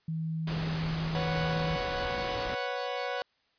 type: tone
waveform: sine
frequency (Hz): 160.8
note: E3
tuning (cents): -43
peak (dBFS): -30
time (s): 0.08-1.76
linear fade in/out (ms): 5
type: noise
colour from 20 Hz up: pink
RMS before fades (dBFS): -37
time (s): 0.47-2.55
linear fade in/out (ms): 5
type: chord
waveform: sawtooth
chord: B suspended second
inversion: none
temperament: equal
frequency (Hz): 493.9 / 554.4 / 740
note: B4 / C#5 / F#5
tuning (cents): 0 / 0 / 0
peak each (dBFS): -32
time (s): 1.15-3.22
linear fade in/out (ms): 0
effects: white hiss -71 dBFS RMS until 3.58 s + resampled to 11025 Hz